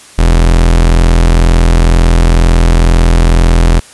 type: tone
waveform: 40% pulse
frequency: 42.08 Hz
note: E1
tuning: 36 cents sharp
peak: -3 dBFS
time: 0.18-3.8 s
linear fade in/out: 10 ms
effects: white hiss -36 dBFS RMS until 3.93 s + resampled to 24000 Hz